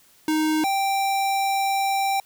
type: tone pair in turn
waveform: square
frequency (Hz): 311.1 / 783.9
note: D#4 / G5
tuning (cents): 0 / 0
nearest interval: octave + major third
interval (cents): 1600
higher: second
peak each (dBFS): -20 / -21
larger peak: first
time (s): 0.28-0.64 / 0.64-2.2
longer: second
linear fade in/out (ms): 2
effects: white hiss -56 dBFS RMS until 2.25 s